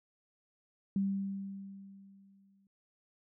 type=tone with exponential decay; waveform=sine; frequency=196 Hz; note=G3; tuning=in tune; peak=-27 dBFS; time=0.96-2.67 s; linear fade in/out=2 ms; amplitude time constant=370 ms; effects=none